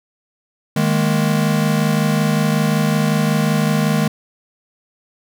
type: chord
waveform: square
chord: D# suspended fourth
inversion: none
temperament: equal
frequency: 155.56 / 207.7 / 233.1 Hz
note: D#3 / G#3 / A#3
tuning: 0 / 0 / 0 cents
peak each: -18 / -19 / -23 dBFS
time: 0.76-4.08 s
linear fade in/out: 5 ms
effects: none